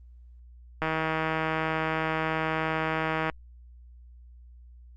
click train, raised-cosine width 0.5 ms, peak -13 dBFS, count 395, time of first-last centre 0.82-3.298 s, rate 159 Hz, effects added 60 Hz sine -47 dBFS peak until 4.96 s + Opus 32 kbps

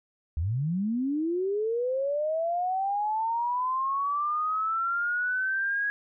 sine linear sweep, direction up, 70.8 to 1661.2 Hz, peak -25 dBFS, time 0.37-5.9 s, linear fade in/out 0 ms, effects none

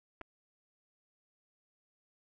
clicks, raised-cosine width 0.5 ms, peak -30 dBFS, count 2, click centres 0.212 / 0.215 s, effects none

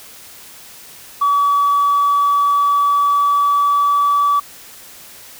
sine tone with pitch glide, 1141 to 1149.6 Hz, C#6 to D6, +50 to -37 cents, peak -10 dBFS, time 1.21-4.4 s, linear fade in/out 10 ms, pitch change +13 cents, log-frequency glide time 1.47-4.25 s, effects tanh soft clip ceiling -8 dBFS + white hiss -39 dBFS RMS until 5.39 s

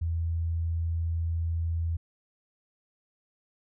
sine tone, 83 Hz, E2, 12 cents sharp, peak -26 dBFS, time 0.01-1.97 s, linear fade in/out 10 ms, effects none

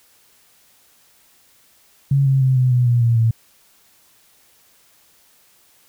sine tone with pitch steps, 138.59 / 134.72 / 130.96 / 127.31 / 123.76 / 120.3 / 116.94 / 113.68 Hz, C#3 / C#3 / C3 / C3 / B2 / B2 / A#2 / A#2, 0 / -49 / +2 / -47 / +4 / -45 / +6 / -43 cents, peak -12 dBFS, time 2.11-3.31 s, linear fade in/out 5 ms, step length 150 ms, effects white hiss -55 dBFS RMS until 5.88 s

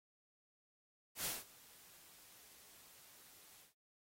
white noise with ADSR envelope, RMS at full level -39 dBFS, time 1.15-3.74 s, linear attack 99 ms, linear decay 190 ms, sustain -23 dB, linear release 130 ms, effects AAC 48 kbps

